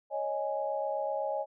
sine chord, C# suspended second, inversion none, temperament equal, 554.4 / 622.3 / 830.6 Hz, C#5 / D#5 / G#5, 0 / 0 / 0 cents, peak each -34 / -34 / -35 dBFS, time 0.1-1.46 s, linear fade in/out 50 ms, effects none

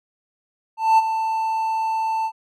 triangle tone with ADSR envelope, 888 Hz, A5, 16 cents sharp, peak -8 dBFS, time 0.77-2.32 s, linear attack 210 ms, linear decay 28 ms, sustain -10 dB, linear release 66 ms, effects none

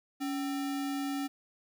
sine tone with sample-and-hold, 280 Hz, C#4, 18 cents sharp, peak -31 dBFS, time 0.2-1.28 s, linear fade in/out 20 ms, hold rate 1050 Hz, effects none

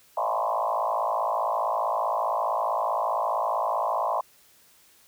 sine tone with frequency modulation, 840 Hz, G#5, 19 cents sharp, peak -23 dBFS, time 0.17-4.21 s, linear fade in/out 5 ms, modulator 55.3 Hz, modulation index 4.5, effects white hiss -58 dBFS RMS until 5.07 s

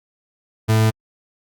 40% pulse tone, 110 Hz, A2, in tune, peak -12 dBFS, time 0.68-0.91 s, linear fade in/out 20 ms, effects Opus 48 kbps

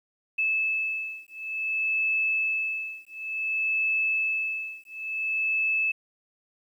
sine beating tone pair, 2613 / 2613.56 Hz, E7 / E7, -16 / -15 cents, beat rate 0.56 Hz, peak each -28 dBFS, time 0.38-5.92 s, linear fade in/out 10 ms, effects 10-bit

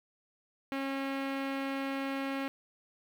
sawtooth tone with low-pass filter, 272.3 Hz, C#4, 31 cents flat, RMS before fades -35 dBFS, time 0.72-2.48 s, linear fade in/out 0 ms, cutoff 2600 Hz, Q 1.7, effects 9-bit

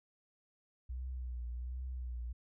sine tone with vibrato, 61.74 Hz, B1, in tune, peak -38 dBFS, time 0.89-2.33 s, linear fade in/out 10 ms, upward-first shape triangle, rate 1.3 Hz, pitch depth 72 cents each way, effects none

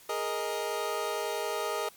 25% pulse chord, Ab suspended second, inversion none, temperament equal, 415.3 / 466.2 / 622.3 Hz, Ab4 / Bb4 / Eb5, 0 / 0 / 0 cents, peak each -31 dBFS, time 0.09-1.89 s, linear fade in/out 5 ms, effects white hiss -55 dBFS RMS until 1.96 s + MP3 96 kbps

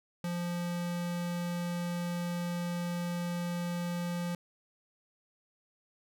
square tone, 174.2 Hz, F3, 4 cents flat, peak -33 dBFS, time 0.24-4.35 s, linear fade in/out 2 ms, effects none

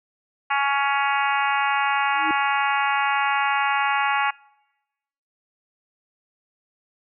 harmonic tone, 279.3 Hz, C#4, 13 cents sharp, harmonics 3 / 4 / 5 / 6 / 7 / 8 / 9 / 10, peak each -23 / -25 / -27 / -29 / -30 / -31 / -32 / -33 dBFS, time 0.5-4.31 s, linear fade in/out 10 ms
sine tone with exponential growth, 314 Hz, D#4, 16 cents sharp, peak -22 dBFS, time 2.09-2.31 s, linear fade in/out 1 ms, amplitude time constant 46 ms
effects noise-tail reverb RT60 1.0 s tail -25 dB re dry

